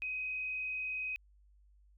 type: tone with frequency modulation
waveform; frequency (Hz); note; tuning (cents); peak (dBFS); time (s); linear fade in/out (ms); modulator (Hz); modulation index
sine; 2520; D#7; +21; -35; 0.02-1.16; 0; 40.8; 0.64
effects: added 50 Hz sine -61 dBFS peak until 1.97 s